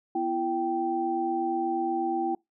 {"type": "tone cluster", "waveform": "sine", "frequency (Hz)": [247.6, 335.9, 780], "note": ["B3", "E4", "G5"], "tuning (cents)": [5, 33, -9], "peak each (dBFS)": [-36, -28, -28], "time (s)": [0.15, 2.35], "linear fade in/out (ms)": 5, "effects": ["noise-tail reverb RT60 0.2 s tail -26 dB re dry"]}